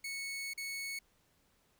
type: tone with dropouts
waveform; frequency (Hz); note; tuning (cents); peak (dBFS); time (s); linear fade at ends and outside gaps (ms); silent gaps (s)
sawtooth; 2209; C#7; -7; -35; 0.04-0.99; 5; 0.536-0.576
effects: pink hiss -72 dBFS RMS until 1.79 s